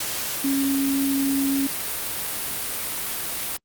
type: tone in noise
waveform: sine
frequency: 274.3 Hz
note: C#4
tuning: 18 cents flat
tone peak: -20 dBFS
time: 0.44-1.67 s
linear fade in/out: 5 ms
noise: white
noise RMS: -28 dBFS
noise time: 0-3.57 s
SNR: +5 dB
effects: Opus 48 kbps